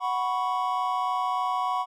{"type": "chord", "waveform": "triangle", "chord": "F# suspended fourth", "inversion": "none", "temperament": "just", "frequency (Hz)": [740, 986.7, 1110], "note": ["F#5", "B5", "C#6"], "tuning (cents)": [0, -2, 2], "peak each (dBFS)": -27, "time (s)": [0, 1.86], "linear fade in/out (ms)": 50, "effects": []}